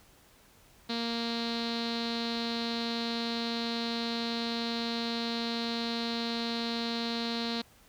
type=tone with low-pass filter; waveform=sawtooth; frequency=232.6 Hz; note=A#3; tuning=4 cents flat; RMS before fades=-33 dBFS; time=0.89-7.62 s; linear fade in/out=10 ms; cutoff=4100 Hz; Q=8.3; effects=pink hiss -60 dBFS RMS until 7.88 s